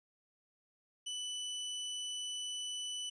sawtooth tone, 2984 Hz, F#7, 14 cents sharp, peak -35 dBFS, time 1.06-3.1 s, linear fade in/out 10 ms, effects resampled to 22050 Hz

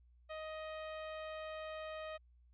sawtooth tone, 626 Hz, D#5, 10 cents sharp, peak -39 dBFS, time 0.29-2.18 s, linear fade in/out 20 ms, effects added 60 Hz sine -63 dBFS peak until 2.53 s + resampled to 8000 Hz

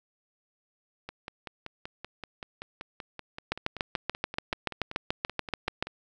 two click trains, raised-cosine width 0.3 ms, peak -22 / -11 dBFS, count 26 / 17, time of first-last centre 1.09-5.87 / 3.52-5.825 s, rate 5.23 / 6.94 Hz, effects none

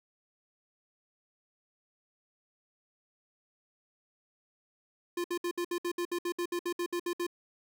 square tone bursts, 349.2 Hz, F4, in tune, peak -31 dBFS, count 16, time 5.17-7.267 s, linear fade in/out 5 ms, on 72 ms, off 63 ms, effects none

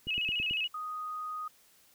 click train, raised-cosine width 3 ms, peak -30 dBFS, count 5, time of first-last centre 0.07-0.51 s, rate 9.09 Hz
sine tone with vibrato, 2737 Hz, F7, 36 cents flat, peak -29 dBFS, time 0.07-0.68 s, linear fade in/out 20 ms, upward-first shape square, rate 14 Hz, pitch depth 100 cents each way
sine tone, 1244.5 Hz, D#6, in tune, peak -35 dBFS, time 0.74-1.48 s, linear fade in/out 5 ms
effects white hiss -63 dBFS RMS until 1.94 s

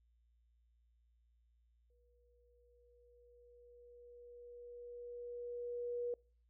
sine tone with exponential growth, 482.4 Hz, B4, 41 cents flat, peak -36 dBFS, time 1.9-6.14 s, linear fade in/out 2 ms, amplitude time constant 920 ms, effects noise-tail reverb RT60 0.4 s tail -26 dB re dry + added 58 Hz sine -70 dBFS peak until 6.49 s

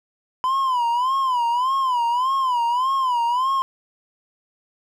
triangle tone with vibrato, 1006 Hz, B5, 32 cents sharp, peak -16 dBFS, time 0.44-3.62 s, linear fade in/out 0 ms, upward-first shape sine, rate 1.7 Hz, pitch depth 130 cents each way, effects none

